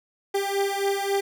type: beating tone pair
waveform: 30% pulse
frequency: 395 / 398.7 Hz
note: G4 / G4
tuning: +13 / +29 cents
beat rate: 3.7 Hz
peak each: -23 / -24 dBFS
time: 0.34-1.21 s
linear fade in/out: 10 ms
effects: none